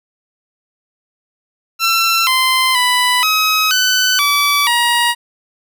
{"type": "tone with pitch steps", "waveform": "15% pulse", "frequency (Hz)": [1347, 1037, 992, 1272, 1506, 1151, 951], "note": ["E6", "C6", "B5", "D#6", "F#6", "D6", "A#5"], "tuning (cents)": [37, -16, 7, 38, 30, -35, 34], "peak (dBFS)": -5, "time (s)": [1.79, 5.15], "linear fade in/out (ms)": 50, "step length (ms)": 480, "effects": []}